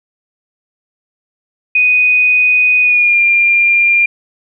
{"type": "tone with pitch glide", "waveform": "sine", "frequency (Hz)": [2489, 2395], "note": ["D#7", "D7"], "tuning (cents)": [0, 33], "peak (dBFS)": -7, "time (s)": [1.75, 4.06], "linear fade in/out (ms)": 5, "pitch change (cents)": -67, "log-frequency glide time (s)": [2.81, 3.19], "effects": []}